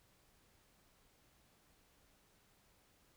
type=silence; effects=pink hiss -71 dBFS RMS until 3.16 s